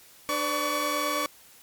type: tone cluster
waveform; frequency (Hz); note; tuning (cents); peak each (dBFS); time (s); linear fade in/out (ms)
sawtooth; 297.8 / 504 / 586 / 1130; D4 / B4 / D5 / C#6; +24 / +35 / -4 / +33; -30 / -32 / -28 / -24; 0.29-1.26; 0
effects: white hiss -53 dBFS RMS until 1.62 s + MP3 96 kbps